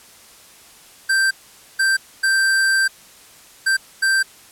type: tone bursts at uneven times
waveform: square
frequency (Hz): 1568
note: G6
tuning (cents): 0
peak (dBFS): -15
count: 5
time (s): 1.09-1.31 / 1.79-1.97 / 2.23-2.88 / 3.66-3.77 / 4.02-4.23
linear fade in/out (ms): 10
effects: white hiss -46 dBFS RMS until 4.51 s + low-pass 12000 Hz 12 dB/octave